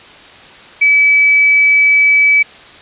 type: tone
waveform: sine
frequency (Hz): 2293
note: D7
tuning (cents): -42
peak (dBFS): -6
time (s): 0.81-2.43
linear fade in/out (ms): 10
effects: white hiss -37 dBFS RMS until 2.81 s + resampled to 8000 Hz

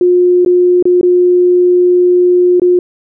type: tone with dropouts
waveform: sine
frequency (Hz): 357.7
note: F4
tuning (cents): +41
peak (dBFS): -5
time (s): 0.01-2.79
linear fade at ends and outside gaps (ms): 2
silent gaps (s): 0.449-0.461 / 0.826-0.854 / 1.012-1.03 / 2.598-2.618
effects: none

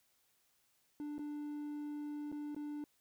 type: tone with dropouts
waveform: triangle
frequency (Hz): 295.1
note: D4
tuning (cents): +8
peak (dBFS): -38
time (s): 1-2.84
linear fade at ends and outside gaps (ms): 1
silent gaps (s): 1.182-1.192 / 2.317-2.325 / 2.547-2.564
effects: white hiss -75 dBFS RMS until 3 s

